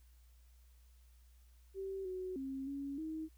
sine tone with pitch steps, 386.4 / 370.6 / 268.3 / 278.9 / 316.1 Hz, G4 / F#4 / C4 / C#4 / D#4, -25 / +3 / +44 / +11 / +27 cents, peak -39 dBFS, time 1.74-3.29 s, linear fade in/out 50 ms, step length 310 ms, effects added 60 Hz sine -60 dBFS peak until 3.37 s + white hiss -74 dBFS RMS until 3.37 s

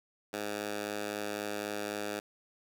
10% pulse tone with high-pass filter, 103.83 Hz, G#2, in tune, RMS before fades -37 dBFS, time 0.33-2.2 s, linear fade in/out 5 ms, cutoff 310 Hz, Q 0.61, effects none

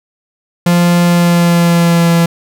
45% pulse tone with pitch glide, 173.8 to 168.85 Hz, F3 to E3, -8 to +42 cents, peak -7 dBFS, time 0.66-2.26 s, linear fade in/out 5 ms, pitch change -50 cents, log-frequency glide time 1.05-2.13 s, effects none

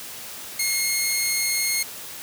10% pulse tone, 2152 Hz, C7, 48 cents sharp, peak -12 dBFS, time 0.59-1.83 s, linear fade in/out 5 ms, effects white hiss -37 dBFS RMS until 2.22 s + high-pass 60 Hz 12 dB/octave

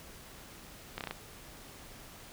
slowing click train, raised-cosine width 0.3 ms, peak -20 dBFS, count 5, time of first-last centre 0.98-1.11 s, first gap 28 ms, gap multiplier 1.1, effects pink hiss -51 dBFS RMS until 2.32 s

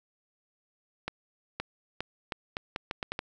accelerating click train, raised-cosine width 0.3 ms, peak -16 dBFS, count 10, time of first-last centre 1.08-3.191 s, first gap 520 ms, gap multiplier 0.78, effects none

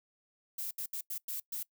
violet noise bursts at uneven times, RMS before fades -38 dBFS, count 6, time 0.58-0.71 / 0.78-0.86 / 0.93-1.01 / 1.1-1.18 / 1.28-1.4 / 1.52-1.63 s, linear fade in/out 5 ms, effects noise-tail reverb RT60 0.1 s tail -22 dB re dry

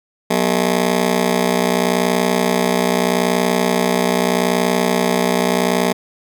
15% pulse ring-modulated tone, 213.1 Hz, G#3, 45 cents sharp, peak -5 dBFS, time 0.3-5.93 s, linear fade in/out 10 ms, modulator 30.4 Hz, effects none

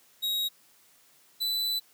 45% pulse tone pair in turn, 3802 / 3988 Hz, A#7 / B7, +33 / +16 cents, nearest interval minor second, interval 83 cents, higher second, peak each -27 dBFS, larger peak neither, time 0.22-0.49 / 1.4-1.8 s, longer second, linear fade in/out 20 ms, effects white hiss -61 dBFS RMS until 1.93 s + high-pass 100 Hz 12 dB/octave

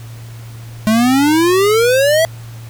square exponential sweep, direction up, 212.4 to 665 Hz, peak -10 dBFS, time 0.87-2.25 s, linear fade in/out 0 ms, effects added 115 Hz sine -29 dBFS peak until 2.69 s + pink hiss -41 dBFS RMS until 2.69 s

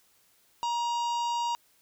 harmonic tone, 947 Hz, A#5, 27 cents sharp, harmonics 1 / 3 / 4 / 5 / 6 / 7 / 8, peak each -27 / -40 / -44 / -45 / -48 / -49 / -50 dBFS, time 0.63-1.55 s, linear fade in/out 0 ms, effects white hiss -65 dBFS RMS until 1.81 s

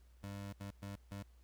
25% pulse tone bursts at uneven times, 99.7 Hz, G2, 30 cents sharp, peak -40 dBFS, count 4, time 0.23-0.53 / 0.6-0.71 / 0.82-0.96 / 1.11-1.23 s, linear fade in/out 10 ms, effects added 60 Hz sine -60 dBFS peak until 1.43 s + pink hiss -75 dBFS RMS until 1.43 s

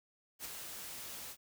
white noise with ADSR envelope, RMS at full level -41 dBFS, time 0.39-1.37 s, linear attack 61 ms, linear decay 7 ms, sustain -5 dB, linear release 69 ms, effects none

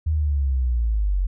sine linear sweep, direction down, 79.9 to 44 Hz, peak -18 dBFS, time 0.06-1.27 s, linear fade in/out 10 ms, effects none

